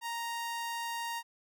sawtooth tone, 932.3 Hz, A#5, in tune, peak -31 dBFS, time 0.01-1.23 s, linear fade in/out 50 ms, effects none

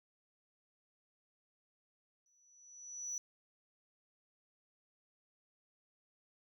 sine tone with exponential growth, 5920 Hz, F#8, in tune, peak -34 dBFS, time 2.26-3.18 s, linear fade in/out 1 ms, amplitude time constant 200 ms, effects tanh soft clip ceiling -36 dBFS

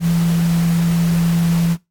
sine tone in noise, 168.8 Hz, E3, 41 cents sharp, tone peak -13 dBFS, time 0-1.77 s, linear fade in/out 50 ms, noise pink, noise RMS -30 dBFS, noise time 0-1.77 s, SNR +14 dB, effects noise-tail reverb RT60 0.2 s tail -19 dB re dry + AAC 64 kbps

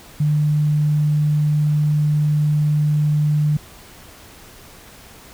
sine tone, 150 Hz, D3, 37 cents sharp, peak -14 dBFS, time 0.2-3.57 s, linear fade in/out 5 ms, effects pink hiss -43 dBFS RMS until 5.33 s

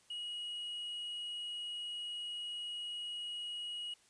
triangle tone, 2900 Hz, F#7, 35 cents flat, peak -38 dBFS, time 0.1-3.94 s, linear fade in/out 5 ms, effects white hiss -67 dBFS RMS until 4.09 s + resampled to 22050 Hz

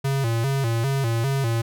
square tone with vibrato, 125.5 Hz, B2, 28 cents sharp, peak -21 dBFS, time 0.04-1.62 s, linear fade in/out 10 ms, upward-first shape square, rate 2.5 Hz, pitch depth 150 cents each way, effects none

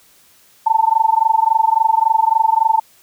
sine tone with amplitude modulation, 890 Hz, A5, 20 cents sharp, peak -7 dBFS, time 0.66-2.8 s, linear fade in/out 10 ms, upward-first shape sine, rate 23.6 Hz, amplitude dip 95%, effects white hiss -51 dBFS RMS until 3.02 s

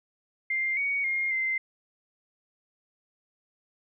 sine tone with pitch steps, 2102 / 2240 / 2130 / 2078 Hz, C7 / C#7 / C7 / C7, +7 / +18 / +30 / -12 cents, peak -25 dBFS, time 0.5-1.58 s, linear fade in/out 5 ms, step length 270 ms, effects none

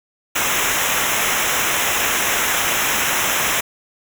pink noise with comb filter, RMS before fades -19 dBFS, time 0.35-3.61 s, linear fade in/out 10 ms, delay 0.22 ms, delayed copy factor -0.9, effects none

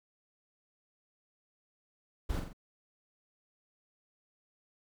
brown noise with echo, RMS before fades -33 dBFS, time 2.29-2.4 s, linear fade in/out 10 ms, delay 44 ms, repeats 3, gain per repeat -5 dB, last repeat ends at 2.532 s, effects none

